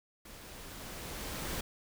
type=noise with level ramp; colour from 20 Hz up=pink; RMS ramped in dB=-51 to -37 dBFS; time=0.25-1.61 s; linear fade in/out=5 ms; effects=none